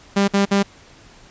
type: tone bursts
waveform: sawtooth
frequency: 199 Hz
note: G3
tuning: 26 cents sharp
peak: -10 dBFS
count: 3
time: 0.16-0.63 s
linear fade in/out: 10 ms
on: 120 ms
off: 55 ms
effects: pink hiss -47 dBFS RMS until 1.3 s + resampled to 16000 Hz